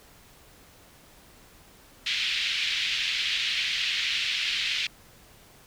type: band-pass noise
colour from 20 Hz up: white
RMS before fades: -28 dBFS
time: 2.06-4.87 s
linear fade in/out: 5 ms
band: 2200 to 3700 Hz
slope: 24 dB/octave
effects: pink hiss -54 dBFS RMS until 5.66 s